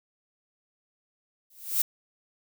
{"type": "noise with exponential growth", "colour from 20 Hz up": "violet", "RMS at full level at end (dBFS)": -20, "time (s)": [1.5, 1.82], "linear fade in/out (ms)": 5, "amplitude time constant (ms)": 68, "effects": []}